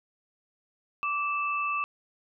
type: tone pair together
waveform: sine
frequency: 1165.5 / 2637 Hz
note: D6 / E7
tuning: -14 / 0 cents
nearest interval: octave + major second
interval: 1414 cents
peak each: -28 / -31 dBFS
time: 1.03-1.84 s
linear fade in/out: 0 ms
effects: none